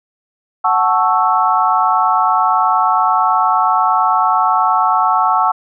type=chord; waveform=sine; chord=F# minor seventh; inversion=none; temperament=equal; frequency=740 / 880 / 1108.7 / 1318.5 Hz; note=F#5 / A5 / C#6 / E6; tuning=0 / 0 / 0 / 0 cents; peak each=-16 dBFS; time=0.64-5.52 s; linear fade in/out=10 ms; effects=none